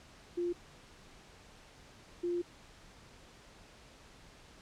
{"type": "tone pair in turn", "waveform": "sine", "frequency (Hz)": [349.2, 349.2], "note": ["F4", "F4"], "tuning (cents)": [0, 0], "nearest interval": "unison", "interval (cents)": 0, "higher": "neither", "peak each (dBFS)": [-31, -31], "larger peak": "neither", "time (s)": [[0.37, 0.53], [2.23, 2.42]], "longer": "second", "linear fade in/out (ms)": 10, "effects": ["pink hiss -57 dBFS RMS until 4.61 s", "low-pass 7000 Hz 12 dB/octave"]}